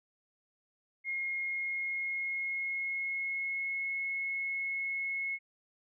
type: tone with pitch glide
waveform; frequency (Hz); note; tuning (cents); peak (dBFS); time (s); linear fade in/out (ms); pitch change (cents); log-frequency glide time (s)
sine; 2147 to 2179; C7 to C#7; +44 to -30; -32; 1.04-5.39; 50; +26; 1.4-3.95
effects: none